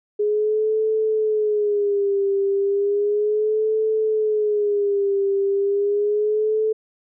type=tone with vibrato; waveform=sine; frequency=415.3 Hz; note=G#4; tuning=in tune; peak=-17 dBFS; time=0.19-6.73 s; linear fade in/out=10 ms; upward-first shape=sine; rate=0.34 Hz; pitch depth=87 cents each way; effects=none